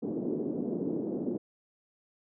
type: band-pass noise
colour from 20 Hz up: pink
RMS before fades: -33 dBFS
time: 0.02-1.38 s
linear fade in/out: 10 ms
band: 220 to 400 Hz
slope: 24 dB/octave
effects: none